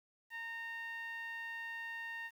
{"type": "tone with low-pass filter", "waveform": "10% pulse", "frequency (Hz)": 920, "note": "A#5", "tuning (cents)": -23, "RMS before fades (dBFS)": -44, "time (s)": [0.3, 2.31], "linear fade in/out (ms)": 50, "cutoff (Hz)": 2100, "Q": 7.7, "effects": ["11-bit"]}